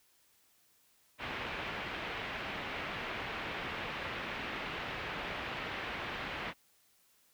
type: low-pass noise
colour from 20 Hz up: white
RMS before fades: -40 dBFS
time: 1.18-6.54 s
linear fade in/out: 50 ms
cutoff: 2800 Hz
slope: 24 dB/octave
effects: white hiss -69 dBFS RMS until 7.33 s